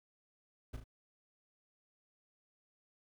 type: noise with echo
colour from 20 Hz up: brown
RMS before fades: -42 dBFS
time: 0.73-0.77 s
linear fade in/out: 10 ms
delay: 36 ms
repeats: 2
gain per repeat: -6 dB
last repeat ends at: 0.842 s
effects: none